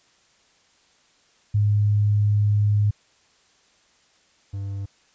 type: tone pair in turn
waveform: sine / triangle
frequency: 103.83 / 98.95 Hz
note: G#2 / G2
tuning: 0 / +17 cents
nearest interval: minor second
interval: 83 cents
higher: first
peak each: -16 / -25 dBFS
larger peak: first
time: 1.54-2.91 / 4.53-4.86 s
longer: first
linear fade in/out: 10 ms
effects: white hiss -60 dBFS RMS until 5.14 s + resampled to 16000 Hz